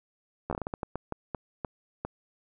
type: slowing click train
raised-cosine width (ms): 1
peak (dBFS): -18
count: 14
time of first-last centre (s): 0.5-2.05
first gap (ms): 12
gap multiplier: 1.34
effects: none